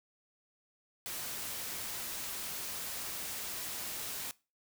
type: noise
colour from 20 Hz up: white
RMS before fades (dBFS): -40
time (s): 1.06-4.31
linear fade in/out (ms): 0
effects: noise-tail reverb RT60 0.3 s tail -21 dB re dry